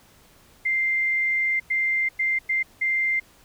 sine tone bursts at uneven times, 2093 Hz, C7, in tune, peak -20 dBFS, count 5, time 0.65-1.6 / 1.7-2.09 / 2.19-2.39 / 2.49-2.63 / 2.81-3.2 s, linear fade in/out 10 ms, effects pink hiss -55 dBFS RMS until 3.44 s

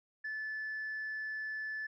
sine tone, 1740 Hz, A6, 20 cents flat, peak -35 dBFS, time 0.24-1.87 s, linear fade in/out 10 ms, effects tanh soft clip ceiling -34 dBFS

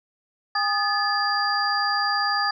sine tone cluster, 814 / 1232 / 1721 / 4763 Hz, G#5 / D#6 / A6 / D8, -35 / -17 / -39 / +24 cents, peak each -26 dBFS, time 0.55-2.51 s, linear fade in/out 5 ms, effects none

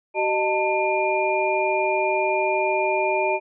sine tone cluster, 380.5 / 614 / 892 / 2407 Hz, F#4 / D#5 / A5 / D7, +48 / -23 / +23 / +42 cents, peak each -25 / -24 / -24 / -26 dBFS, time 0.14-3.4 s, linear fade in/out 50 ms, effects none

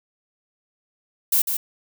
violet noise with echo, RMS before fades -18 dBFS, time 1.32-1.42 s, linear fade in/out 5 ms, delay 150 ms, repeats 1, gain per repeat -6 dB, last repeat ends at 1.57 s, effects none

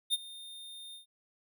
square tone with ADSR envelope, 3638 Hz, A#7, 43 cents flat, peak -25 dBFS, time 0.1-1.06 s, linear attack 36 ms, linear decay 29 ms, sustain -20 dB, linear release 120 ms, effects none

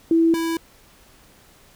sine / square tone pair in turn, 329.6 / 329.6 Hz, E4 / E4, 0 / 0 cents, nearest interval unison, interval 0 cents, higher neither, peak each -13 / -22 dBFS, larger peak first, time 0.11-0.34 / 0.34-0.57 s, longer neither, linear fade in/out 2 ms, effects pink hiss -52 dBFS RMS until 1.75 s

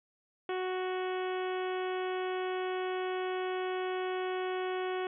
harmonic tone, 370 Hz, F#4, in tune, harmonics 1 / 2 / 3 / 4 / 5 / 6 / 7 / 8 / 9, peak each -33 / -39 / -43 / -45 / -47 / -49 / -50 / -51 / -52 dBFS, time 0.49-5.07 s, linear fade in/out 2 ms, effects none

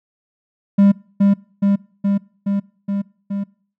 triangle tone with echo, 199.5 Hz, G3, 31 cents sharp, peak -6 dBFS, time 0.78-0.92 s, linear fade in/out 10 ms, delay 420 ms, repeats 6, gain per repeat -2 dB, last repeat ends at 3.44 s, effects noise-tail reverb RT60 0.5 s tail -24 dB re dry

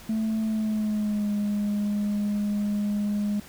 sine tone with pitch glide, 220 to 206.5 Hz, A3 to G#3, 0 to -10 cents, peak -21 dBFS, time 0.09-3.4 s, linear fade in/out 5 ms, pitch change -110 cents, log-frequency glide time 0.42-1.32 s, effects tanh soft clip ceiling -22 dBFS + pink hiss -47 dBFS RMS until 3.48 s

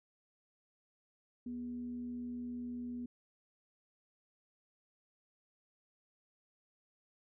sine tone with frequency modulation, 243.7 Hz, B3, 23 cents flat, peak -39 dBFS, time 1.46-3.06 s, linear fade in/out 5 ms, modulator 167 Hz, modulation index 0.2, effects none

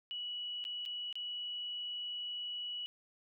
sine tone with dropouts, 2937 Hz, F#7, 13 cents flat, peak -38 dBFS, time 0.11-2.86 s, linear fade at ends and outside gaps 0 ms, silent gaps 0.641-0.651 / 0.853-0.86 / 1.127-1.155 s, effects none

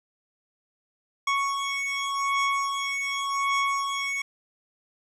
25% pulse beating tone pair, 1108.7 / 1109.57 Hz, C#6 / C#6, 0 / +1 cents, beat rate 0.87 Hz, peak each -24 dBFS, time 1.27-4.22 s, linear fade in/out 5 ms, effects low-pass 7000 Hz 12 dB/octave + 10-bit

